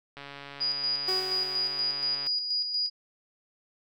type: click train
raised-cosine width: 0.3 ms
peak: -26 dBFS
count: 297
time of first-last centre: 0.17-2.269 s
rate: 141 Hz
type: tone with tremolo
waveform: sine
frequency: 4895 Hz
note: D#8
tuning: 29 cents flat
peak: -25 dBFS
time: 0.6-2.9 s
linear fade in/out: 20 ms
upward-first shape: square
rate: 4.2 Hz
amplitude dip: 45%
type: tone with exponential decay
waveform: sawtooth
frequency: 374.4 Hz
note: F#4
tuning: 20 cents sharp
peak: -27 dBFS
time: 1.08-2.6 s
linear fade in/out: 5 ms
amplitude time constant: 330 ms
effects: none